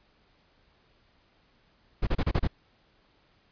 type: noise bursts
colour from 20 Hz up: brown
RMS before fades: -24 dBFS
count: 6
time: 2.02-2.476 s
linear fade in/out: 10 ms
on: 51 ms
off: 30 ms
effects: pink hiss -65 dBFS RMS until 3.51 s + resampled to 11025 Hz